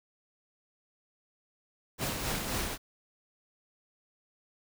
pink noise with tremolo, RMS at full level -32 dBFS, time 1.98-2.78 s, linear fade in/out 50 ms, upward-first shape sine, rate 3.8 Hz, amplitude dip 40%, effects none

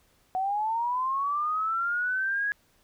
sine linear sweep, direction up, 738 to 1675 Hz, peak -25 dBFS, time 0.35-2.52 s, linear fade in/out 0 ms, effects pink hiss -65 dBFS RMS until 2.83 s

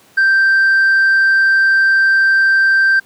sine tone with tanh clipping, 1568 Hz, G6, in tune, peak -9 dBFS, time 0.17-3 s, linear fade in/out 10 ms, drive 1 dB, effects pink hiss -48 dBFS RMS until 3.05 s + high-pass 150 Hz 12 dB/octave

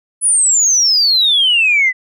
sine exponential sweep, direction down, 10080 to 1975.5 Hz, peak -8 dBFS, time 0.21-1.93 s, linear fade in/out 50 ms, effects tanh soft clip ceiling -4 dBFS

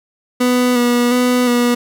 30% pulse tone with vibrato, 245.1 Hz, B3, 13 cents flat, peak -9 dBFS, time 0.4-1.75 s, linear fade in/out 10 ms, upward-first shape square, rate 1.4 Hz, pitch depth 22 cents each way, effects none

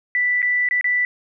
sine tone with dropouts, 1975.5 Hz, B6, in tune, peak -16 dBFS, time 0.15-1.05 s, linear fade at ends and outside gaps 1 ms, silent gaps 0.419-0.427 / 0.688-0.71 / 0.811-0.843 s, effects none

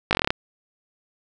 slowing click train, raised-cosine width 0.3 ms, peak -3 dBFS, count 9, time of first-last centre 0.11-0.305 s, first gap 19 ms, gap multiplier 1.07, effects none

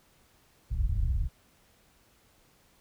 pink low-pass noise, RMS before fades -28 dBFS, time 0.7-1.29 s, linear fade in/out 20 ms, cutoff 110 Hz, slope 24 dB/octave, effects pink hiss -64 dBFS RMS until 2.8 s

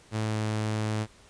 sawtooth tone with pitch glide, 109.1 to 108.1 Hz, A2 to A2, -14 to -30 cents, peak -23 dBFS, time 0.11-1.07 s, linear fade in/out 50 ms, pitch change -16 cents, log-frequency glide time 0.23-0.37 s, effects pink hiss -56 dBFS RMS until 1.29 s + resampled to 22050 Hz

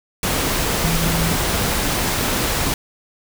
sine tone in noise, 164.81 Hz, E3, in tune, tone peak -21 dBFS, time 0.84-1.35 s, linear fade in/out 2 ms, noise pink, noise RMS -20 dBFS, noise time 0.23-2.74 s, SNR -4 dB, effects none

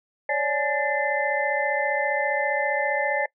sine tone cluster, 554 / 589 / 845 / 1776 / 2057 Hz, C#5 / D5 / G#5 / A6 / C7, -1 / +5 / +30 / +16 / -30 cents, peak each -28 dBFS, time 0.29-3.26 s, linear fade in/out 5 ms, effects noise-tail reverb RT60 0.1 s tail -23 dB re dry

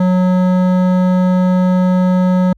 sine tone with hard clipping, 183.1 Hz, F#3, 18 cents flat, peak -11 dBFS, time 0-2.53 s, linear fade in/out 5 ms, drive 13 dB, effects added 50 Hz sine -46 dBFS peak until 2.57 s + MP3 96 kbps

